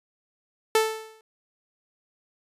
sawtooth tone with exponential decay, 440 Hz, A4, in tune, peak -12 dBFS, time 0.75-1.21 s, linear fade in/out 2 ms, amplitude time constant 100 ms, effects resampled to 32000 Hz

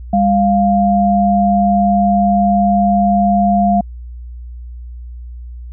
sine tone pair together, 201.4 / 698.5 Hz, G3 / F5, +47 / 0 cents, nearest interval octave + minor seventh, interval 2153 cents, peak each -12 dBFS, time 0.13-3.81 s, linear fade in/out 5 ms, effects added 60 Hz sine -27 dBFS peak until 5.72 s

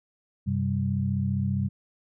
sine tone cluster, 95.4 / 130.5 / 195.3 Hz, G2 / C3 / G3, -47 / -4 / -6 cents, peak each -28 dBFS, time 0.46-1.69 s, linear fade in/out 20 ms, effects none

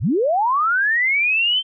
sine linear sweep, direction up, 65.41 to 3136 Hz, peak -15 dBFS, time 0-1.63 s, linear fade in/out 50 ms, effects none

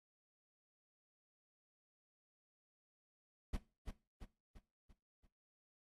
brown noise with echo, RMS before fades -37 dBFS, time 3.53-3.57 s, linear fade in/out 10 ms, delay 340 ms, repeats 5, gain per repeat -6 dB, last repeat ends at 5.27 s, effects noise-tail reverb RT60 0.3 s tail -17 dB re dry + AAC 32 kbps

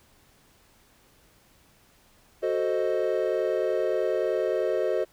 triangle chord, F# diminished seventh, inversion none, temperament equal, 370 / 440 / 523.3 / 622.3 Hz, F#4 / A4 / C5 / Eb5, 0 / 0 / 0 / 0 cents, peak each -27 dBFS, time 2.42-5.05 s, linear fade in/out 20 ms, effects pink hiss -60 dBFS RMS until 5.12 s

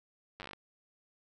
slowing click train, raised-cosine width 0.3 ms, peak -28 dBFS, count 10, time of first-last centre 0.4-0.533 s, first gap 9 ms, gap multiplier 1.12, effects none

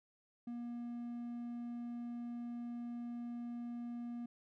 triangle tone, 238.4 Hz, A#3, 39 cents sharp, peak -39 dBFS, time 0.47-4.26 s, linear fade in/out 5 ms, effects none

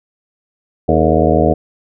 harmonic tone with a mistuned harmonic, 79.2 Hz, D#2, 31 cents sharp, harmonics 1 / 2 / 3 / 4 / 5 / 6 / 7 / 8 / 9, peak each -18 / -18 / -18 / -18 / -18 / -18 / -18 / -18 / -18 dBFS, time 0.88-1.54 s, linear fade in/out 10 ms, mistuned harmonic 5, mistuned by +110 cents, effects none

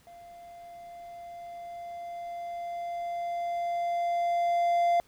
triangle tone with level ramp, 692 Hz, F5, 16 cents flat, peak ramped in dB -45 to -19 dBFS, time 0.07-5 s, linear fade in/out 0 ms, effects pink hiss -62 dBFS RMS until 5.07 s

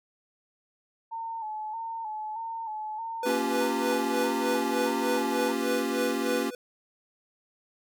sine tone with vibrato, 884 Hz, A5, 8 cents sharp, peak -32 dBFS, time 1.11-5.53 s, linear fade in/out 20 ms, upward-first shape square, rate 1.6 Hz, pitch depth 49 cents each way
square tone with tremolo, 493.9 Hz, B4, in tune, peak -27 dBFS, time 3.23-6.55 s, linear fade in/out 2 ms, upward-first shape sine, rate 3.3 Hz, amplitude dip 90%
square chord, G half-diminished seventh, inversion first, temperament equal, 233.1 / 277.2 / 349.2 / 392 Hz, Bb3 / Db4 / F4 / G4, 0 / 0 / 0 / 0 cents, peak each -34 / -32 / -35 / -34 dBFS, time 3.25-6.51 s, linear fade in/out 20 ms
effects none

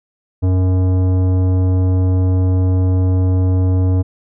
triangle tone with tanh clipping, 92.5 Hz, F#2, in tune, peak -13 dBFS, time 0.42-4.03 s, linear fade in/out 20 ms, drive 18 dB, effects none

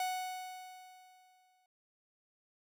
45% pulse tone with exponential decay, 740 Hz, F#5, in tune, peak -32 dBFS, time 0-1.66 s, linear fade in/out 2 ms, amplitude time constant 360 ms, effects none

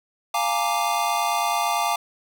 square chord, Bb dominant seventh, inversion second, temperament equal with one note detuned, 698.5 / 830.6 / 919.5 / 1174.7 Hz, F5 / Ab5 / Bb5 / D6, 0 / 0 / -24 / 0 cents, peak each -27 / -27 / -28 / -27 dBFS, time 0.34-1.96 s, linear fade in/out 5 ms, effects none

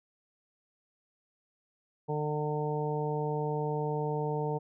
harmonic tone, 150 Hz, D3, 37 cents sharp, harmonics 1 / 2 / 3 / 4 / 5 / 6, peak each -33 / -42 / -33 / -42 / -40 / -38 dBFS, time 2.08-4.59 s, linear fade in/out 20 ms, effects none

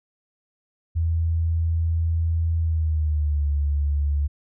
sine tone with pitch glide, 82.41 to 72.16 Hz, E2 to D2, 0 to -30 cents, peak -19 dBFS, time 0.95-4.28 s, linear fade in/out 20 ms, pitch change -230 cents, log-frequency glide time 2.59-3.47 s, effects none

